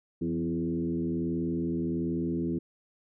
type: tone with frequency modulation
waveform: sine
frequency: 253.5 Hz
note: B3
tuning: 45 cents sharp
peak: -27 dBFS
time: 0.21-2.59 s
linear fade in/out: 10 ms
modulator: 81.3 Hz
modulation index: 1.4
effects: none